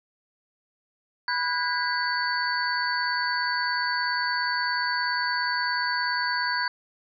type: tone cluster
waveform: sine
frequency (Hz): 983 / 1466 / 1623 / 1984 / 4505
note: B5 / F#6 / G#6 / B6 / C#8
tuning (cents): -8 / -16 / -40 / +7 / +27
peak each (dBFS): -29 / -32 / -28 / -36 / -30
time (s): 1.28-6.68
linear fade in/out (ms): 2
effects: none